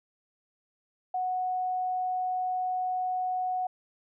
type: tone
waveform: sine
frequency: 737 Hz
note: F#5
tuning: 7 cents flat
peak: -27 dBFS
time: 1.14-3.67 s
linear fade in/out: 5 ms
effects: none